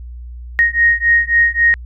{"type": "beating tone pair", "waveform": "sine", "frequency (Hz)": [1866, 1869.7], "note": ["A#6", "A#6"], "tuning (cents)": [1, 5], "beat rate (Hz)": 3.7, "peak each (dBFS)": -13, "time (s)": [0.59, 1.74], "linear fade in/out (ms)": 0, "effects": ["added 60 Hz sine -28 dBFS peak until 1.85 s"]}